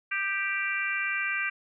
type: harmonic tone with a mistuned harmonic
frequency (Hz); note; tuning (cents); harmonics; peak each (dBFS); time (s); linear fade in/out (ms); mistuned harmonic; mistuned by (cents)
392; G4; 0; 3 / 4 / 5 / 6 / 7; -38 / -31 / -34 / -31 / -37; 0.11-1.5; 10; 3; +28
effects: none